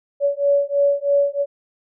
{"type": "beating tone pair", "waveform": "sine", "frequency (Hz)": [565, 568.1], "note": ["C#5", "C#5"], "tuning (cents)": [33, 42], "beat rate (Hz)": 3.1, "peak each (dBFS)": -18, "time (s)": [0.2, 1.46], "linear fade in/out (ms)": 50, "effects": []}